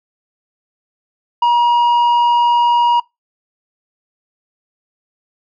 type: tone with tanh clipping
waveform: sine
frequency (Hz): 954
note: A#5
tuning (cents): +40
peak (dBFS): -10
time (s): 1.42-3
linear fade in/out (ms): 5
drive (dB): 5
effects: noise-tail reverb RT60 0.2 s tail -23 dB re dry